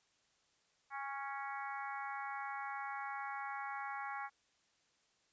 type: harmonic tone with a mistuned harmonic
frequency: 277.2 Hz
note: C#4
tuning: in tune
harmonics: 3 / 4 / 5 / 6 / 7 / 8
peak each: -44 / -46 / -48 / -50 / -51 / -52 dBFS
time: 0.9-4.3 s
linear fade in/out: 50 ms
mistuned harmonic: 3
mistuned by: -21 cents
effects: white hiss -75 dBFS RMS until 5.32 s + resampled to 16000 Hz